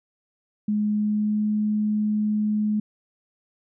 sine tone with pitch glide, 210 to 211.7 Hz, G#3 to G#3, +19 to +33 cents, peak -20 dBFS, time 0.68-2.8 s, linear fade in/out 5 ms, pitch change +14 cents, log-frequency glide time 0.93-1.45 s, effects none

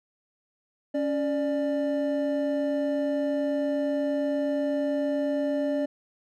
triangle tone pair together, 279.4 / 592 Hz, C#4 / D5, +14 / +14 cents, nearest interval octave + minor second, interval 1300 cents, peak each -25 dBFS, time 0.94-5.86 s, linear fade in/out 10 ms, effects none

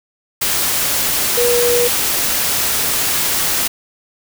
sine tone in noise, 482.1 Hz, B4, 42 cents flat, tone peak -13 dBFS, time 1.37-1.88 s, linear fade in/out 10 ms, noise white, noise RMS -17 dBFS, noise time 0.41-3.68 s, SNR +1 dB, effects none

